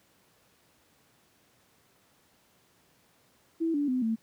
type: tone with pitch steps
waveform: sine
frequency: 328.1 / 288.9 / 254.5 / 224.1 Hz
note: E4 / D4 / C4 / A3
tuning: -8 / -28 / -48 / +32 cents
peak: -25 dBFS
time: 3.6-4.16 s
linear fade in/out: 20 ms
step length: 140 ms
effects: pink hiss -65 dBFS RMS until 4.22 s + high-pass 100 Hz 12 dB/octave